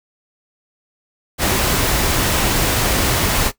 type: noise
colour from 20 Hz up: pink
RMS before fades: -17 dBFS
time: 1.38-3.52 s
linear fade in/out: 50 ms
effects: noise-tail reverb RT60 0.1 s tail -17 dB re dry